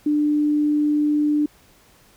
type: tone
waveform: sine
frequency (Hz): 297.4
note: D4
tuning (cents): +22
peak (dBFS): -16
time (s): 0.06-1.46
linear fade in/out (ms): 5
effects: pink hiss -54 dBFS RMS until 2.16 s